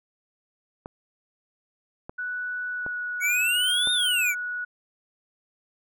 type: clicks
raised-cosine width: 1 ms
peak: -22 dBFS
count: 4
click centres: 0.859 / 2.095 / 2.864 / 3.873 s
type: tone with pitch glide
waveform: sine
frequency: 1480 to 1465.5 Hz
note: F#6 to F#6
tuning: 0 to -17 cents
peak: -28 dBFS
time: 2.18-4.65 s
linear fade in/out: 10 ms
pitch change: -17 cents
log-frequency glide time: 2.7-2.95 s
type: exponential two-way sweep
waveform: square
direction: up then down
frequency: 2217 to 3694 to 2217 Hz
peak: -22 dBFS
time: 3.2-4.35 s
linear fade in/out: 50 ms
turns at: 3.92 s
effects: none